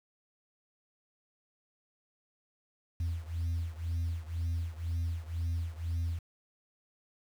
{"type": "beating tone pair", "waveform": "sine", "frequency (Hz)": [83.2, 85.2], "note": ["E2", "F2"], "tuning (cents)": [17, -42], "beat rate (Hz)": 2, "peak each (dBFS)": [-32, -34], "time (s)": [3, 6.19], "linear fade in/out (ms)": 5, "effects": ["tanh soft clip ceiling -28 dBFS", "9-bit"]}